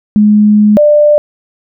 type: tone pair in turn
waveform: sine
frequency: 210 / 594 Hz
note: G#3 / D5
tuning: +19 / +20 cents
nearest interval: octave + tritone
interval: 1801 cents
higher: second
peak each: -3 dBFS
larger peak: neither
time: 0.16-0.77 / 0.77-1.18 s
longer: first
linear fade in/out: 0 ms
effects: none